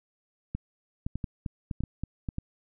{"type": "clicks", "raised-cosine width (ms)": 5, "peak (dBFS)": -19, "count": 11, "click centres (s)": [0.55, 1.065, 1.156, 1.242, 1.462, 1.712, 1.806, 1.837, 2.036, 2.288, 2.384], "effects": []}